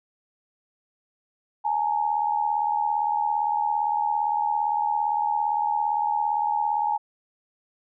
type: tone pair together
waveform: sine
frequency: 840 / 917.6 Hz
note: G#5 / A#5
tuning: +19 / -28 cents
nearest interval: major second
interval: 153 cents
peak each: -23 / -26 dBFS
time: 1.64-6.98 s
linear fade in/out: 20 ms
effects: none